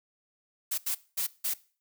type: noise bursts at uneven times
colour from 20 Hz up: blue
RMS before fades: -30 dBFS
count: 4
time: 0.71-0.78 / 0.86-0.95 / 1.17-1.27 / 1.44-1.54 s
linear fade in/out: 10 ms
effects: noise-tail reverb RT60 0.4 s tail -20 dB re dry